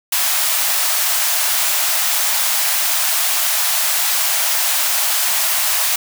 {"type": "high-pass noise", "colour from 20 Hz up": "white", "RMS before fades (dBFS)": -17, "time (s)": [0.12, 5.96], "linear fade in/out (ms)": 5, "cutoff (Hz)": 600, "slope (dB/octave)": 96, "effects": []}